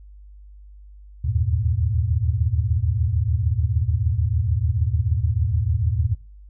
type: tone cluster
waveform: sine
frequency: 75.5 / 82.2 / 99.2 / 115.4 Hz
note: D2 / E2 / G2 / A#2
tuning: +48 / -4 / +21 / -17 cents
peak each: -24 dBFS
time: 1.24-6.15 s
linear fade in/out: 10 ms
effects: noise-tail reverb RT60 0.3 s tail -20 dB re dry + added 50 Hz sine -41 dBFS peak until 6.49 s